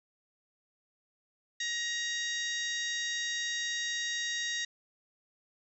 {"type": "harmonic tone with a mistuned harmonic", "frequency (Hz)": 944, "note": "A#5", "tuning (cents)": 22, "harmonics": [2, 3, 4, 5, 6, 7, 8], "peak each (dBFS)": [-35, -45, -36, -46, -42, -42, -50], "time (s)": [1.6, 4.65], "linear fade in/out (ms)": 5, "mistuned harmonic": 7, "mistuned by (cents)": -16, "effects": []}